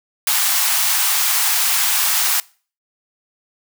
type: high-pass noise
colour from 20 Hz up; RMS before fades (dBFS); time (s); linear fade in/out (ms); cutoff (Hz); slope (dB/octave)
white; -17; 0.27-2.4; 2; 730; 48
effects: noise-tail reverb RT60 0.4 s tail -23 dB re dry